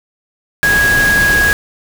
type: tone in noise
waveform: sine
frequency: 1653 Hz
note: G#6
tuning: 9 cents flat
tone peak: -9 dBFS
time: 0.63-1.53 s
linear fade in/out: 0 ms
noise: pink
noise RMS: -18 dBFS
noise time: 0.63-1.53 s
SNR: +6 dB
effects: none

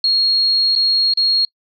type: tone with dropouts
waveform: sine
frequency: 4285 Hz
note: C8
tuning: 40 cents sharp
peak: -12 dBFS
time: 0.04-1.45 s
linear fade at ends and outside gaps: 2 ms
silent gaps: 0.753-0.76 / 1.137-1.173 s
effects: noise-tail reverb RT60 0.1 s tail -26 dB re dry

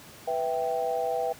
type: chord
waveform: sine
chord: E minor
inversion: second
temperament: equal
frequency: 493.9 / 659.3 / 784 Hz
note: B4 / E5 / G5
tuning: 0 / 0 / 0 cents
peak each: -30 dBFS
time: 0.27-1.33 s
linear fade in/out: 10 ms
effects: pink hiss -48 dBFS RMS until 1.39 s + high-pass 100 Hz 12 dB/octave

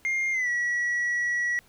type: tone with pitch glide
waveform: sine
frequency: 2118 to 1931 Hz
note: C7 to B6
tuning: +21 to -39 cents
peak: -21 dBFS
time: 0.05-1.59 s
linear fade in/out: 0 ms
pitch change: -160 cents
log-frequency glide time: 0.32-0.49 s
effects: tanh soft clip ceiling -23 dBFS + pink hiss -59 dBFS RMS until 1.68 s

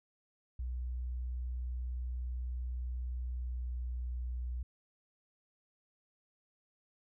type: tone with pitch glide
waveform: sine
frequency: 61.74 to 61.31 Hz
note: B1 to B1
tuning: 0 to -12 cents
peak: -35 dBFS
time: 0.59-4.63 s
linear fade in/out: 5 ms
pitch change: -12 cents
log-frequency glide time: 3.39-3.68 s
effects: none

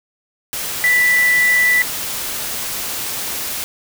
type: tone in noise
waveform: sine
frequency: 1975 Hz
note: B6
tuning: in tune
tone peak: -11 dBFS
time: 0.84-1.82 s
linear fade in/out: 0 ms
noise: white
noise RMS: -24 dBFS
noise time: 0.53-3.64 s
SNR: +10 dB
effects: none

